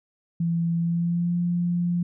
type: tone with pitch glide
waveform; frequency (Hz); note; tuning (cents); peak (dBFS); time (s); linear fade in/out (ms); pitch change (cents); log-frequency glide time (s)
sine; 168.2 to 174.33; E3 to F3; +35 to -3; -21; 0.4-2.03; 5; +62; 0.78-1.37
effects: none